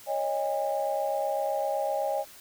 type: chord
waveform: sine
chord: C# suspended second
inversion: none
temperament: equal with one note detuned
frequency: 554.4 / 622.3 / 810.7 Hz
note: C#5 / D#5 / G#5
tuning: 0 / 0 / -42 cents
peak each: -30 dBFS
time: 0.06-2.25 s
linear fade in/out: 50 ms
effects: tanh soft clip ceiling -16 dBFS + white hiss -50 dBFS RMS until 2.4 s